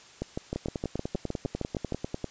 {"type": "two click trains", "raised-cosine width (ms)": 2, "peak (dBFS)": [-17, -17], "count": [18, 12], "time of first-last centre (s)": [[0.56, 2.243], [0.22, 1.923]], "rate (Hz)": [10.1, 6.46], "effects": ["white hiss -52 dBFS RMS until 2.3 s", "resampled to 16000 Hz"]}